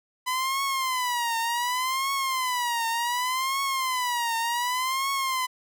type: tone with vibrato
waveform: sawtooth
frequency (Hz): 1003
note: B5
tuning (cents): +26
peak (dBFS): -21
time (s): 0.26-5.47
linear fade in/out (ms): 20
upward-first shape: triangle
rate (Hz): 0.67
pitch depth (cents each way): 170
effects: none